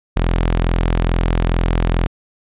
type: tone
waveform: sawtooth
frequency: 42.33 Hz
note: E1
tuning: 47 cents sharp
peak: -10 dBFS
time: 0.16-2.07 s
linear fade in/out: 10 ms
effects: resampled to 8000 Hz